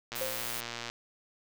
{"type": "click train", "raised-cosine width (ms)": 0.2, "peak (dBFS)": -20, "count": 93, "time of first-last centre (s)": [0.12, 0.9], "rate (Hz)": 118}
{"type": "noise", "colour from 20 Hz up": "blue", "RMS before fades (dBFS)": -38, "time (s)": [0.15, 0.61], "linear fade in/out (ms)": 10}
{"type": "tone with exponential decay", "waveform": "sine", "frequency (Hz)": 523.3, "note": "C5", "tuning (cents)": 0, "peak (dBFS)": -30, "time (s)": [0.21, 0.6], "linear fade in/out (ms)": 2, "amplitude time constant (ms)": 83}
{"effects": []}